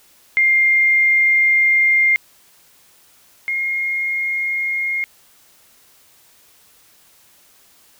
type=tone pair in turn; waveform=sine; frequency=2111 / 2139 Hz; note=C7 / C7; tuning=+15 / +38 cents; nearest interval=unison; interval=23 cents; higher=second; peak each=-11 / -18 dBFS; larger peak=first; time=0.37-2.16 / 3.48-5.04 s; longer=first; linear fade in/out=0 ms; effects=white hiss -52 dBFS RMS until 7.99 s